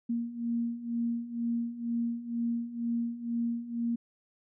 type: beating tone pair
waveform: sine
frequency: 233.1 / 235.2 Hz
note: A#3 / A#3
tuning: 0 / +16 cents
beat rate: 2.1 Hz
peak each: -35 / -31 dBFS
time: 0.09-3.96 s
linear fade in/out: 10 ms
effects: none